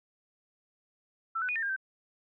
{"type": "tone with pitch steps", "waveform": "sine", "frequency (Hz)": [1333, 1498, 2466, 1808, 1610, 1552], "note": ["E6", "F#6", "D#7", "A6", "G6", "G6"], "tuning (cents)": [19, 21, -16, 47, 46, -18], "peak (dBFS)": -29, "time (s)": [1.35, 1.764], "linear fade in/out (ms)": 10, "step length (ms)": 69, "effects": []}